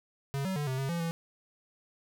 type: tone with pitch steps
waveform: square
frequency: 138.4 / 189.7 / 147 / 130.8 / 135.3 / 170.3 / 166.6 Hz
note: C#3 / F#3 / D3 / C3 / C#3 / F3 / E3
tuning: -2 / +43 / +2 / 0 / -42 / -43 / +19 cents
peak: -31 dBFS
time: 0.34-1.11 s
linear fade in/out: 0 ms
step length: 110 ms
effects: none